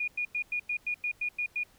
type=tone bursts; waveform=sine; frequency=2442 Hz; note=D#7; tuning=33 cents flat; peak=-28 dBFS; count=10; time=0-1.635 s; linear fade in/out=5 ms; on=78 ms; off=95 ms; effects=pink hiss -62 dBFS RMS until 1.78 s